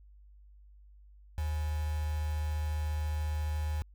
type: tone with quantisation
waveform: sine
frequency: 76.2 Hz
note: D#2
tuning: 36 cents flat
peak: -30 dBFS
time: 1.38-3.82 s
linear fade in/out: 0 ms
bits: 7
effects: added 50 Hz sine -53 dBFS peak until 3.94 s